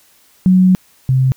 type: tone pair in turn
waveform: sine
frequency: 185 / 130.81 Hz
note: F#3 / C3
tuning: 0 / 0 cents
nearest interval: tritone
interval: 600 cents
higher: first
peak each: -6 / -9 dBFS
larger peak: first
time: 0.46-0.75 / 1.09-1.32 s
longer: first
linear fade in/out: 0 ms
effects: white hiss -51 dBFS RMS until 1.36 s